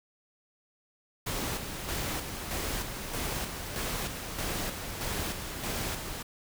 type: noise with tremolo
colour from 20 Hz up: pink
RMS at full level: -33 dBFS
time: 1.26-6.23 s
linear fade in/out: 10 ms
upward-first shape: square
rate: 1.6 Hz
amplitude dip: 45%
effects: none